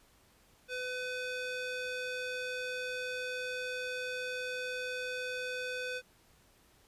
square tone with band-pass filter, 503 Hz, B4, 32 cents sharp, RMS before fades -38 dBFS, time 0.68-6.02 s, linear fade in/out 50 ms, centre 2300 Hz, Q 0.77, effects pink hiss -65 dBFS RMS until 6.87 s + resampled to 32000 Hz

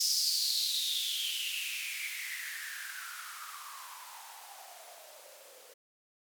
violet noise with band-pass filter sweep, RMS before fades -37 dBFS, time 0-5.74 s, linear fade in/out 10 ms, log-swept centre 5300 to 470 Hz, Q 7.7, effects none

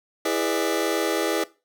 sawtooth chord, E dominant seventh, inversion none, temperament just, 329.6 / 412 / 494.4 / 593.3 Hz, E4 / G#4 / B4 / D5, 0 / -14 / +2 / +18 cents, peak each -22 / -23 / -24 / -25 dBFS, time 0.25-1.44 s, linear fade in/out 5 ms, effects noise-tail reverb RT60 0.3 s tail -20 dB re dry

